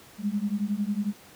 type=beating tone pair; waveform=sine; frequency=200 / 211 Hz; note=G3 / G#3; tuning=+35 / +28 cents; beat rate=11 Hz; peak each=-28 dBFS; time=0.18-1.14 s; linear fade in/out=50 ms; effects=pink hiss -51 dBFS RMS until 1.35 s + high-pass 100 Hz 12 dB/octave